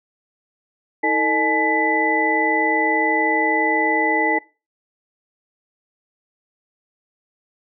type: tone cluster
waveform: sine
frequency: 320.3 / 449.2 / 612 / 852 / 1993 Hz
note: E4 / A4 / D#5 / G#5 / B6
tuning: -50 / +36 / -29 / +44 / +15 cents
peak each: -23 / -24 / -29 / -21 / -20 dBFS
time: 1.03-4.39 s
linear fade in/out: 10 ms
effects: noise-tail reverb RT60 0.3 s tail -21 dB re dry